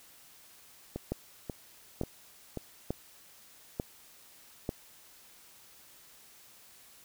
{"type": "two click trains", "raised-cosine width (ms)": 2, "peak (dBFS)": [-22, -18], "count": [4, 5], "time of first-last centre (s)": [[0.96, 2.573], [1.12, 4.691]], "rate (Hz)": [1.86, 1.12], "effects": ["white hiss -57 dBFS RMS until 7.04 s"]}